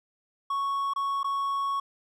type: tone with dropouts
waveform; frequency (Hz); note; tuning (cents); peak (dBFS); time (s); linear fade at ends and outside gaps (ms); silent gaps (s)
triangle; 1108.7; C#6; 0; -24; 0.5-1.8; 5; 0.936-0.96 / 1.232-1.243
effects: none